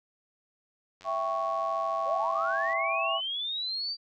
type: click train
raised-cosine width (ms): 0.2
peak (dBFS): -33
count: 162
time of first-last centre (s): 1.01-2.73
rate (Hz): 93.6
type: chord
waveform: sine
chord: C# diminished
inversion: first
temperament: equal with one note detuned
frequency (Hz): 661.9 / 784 / 1108.7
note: E5 / G5 / C#6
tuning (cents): +7 / 0 / 0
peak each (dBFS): -31 / -35 / -30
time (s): 1.04-3.21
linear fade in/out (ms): 50
type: linear sweep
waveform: sine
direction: up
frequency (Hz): 491.2 to 4699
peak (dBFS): -30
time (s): 2.05-3.97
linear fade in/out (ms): 50
effects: none